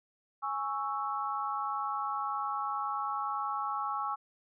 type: chord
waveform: sine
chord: C# minor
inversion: second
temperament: equal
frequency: 830.6 / 1108.7 / 1318.5 Hz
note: G#5 / C#6 / E6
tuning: 0 / 0 / 0 cents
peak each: -36 / -35 / -36 dBFS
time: 0.42-4.16 s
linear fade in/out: 20 ms
effects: none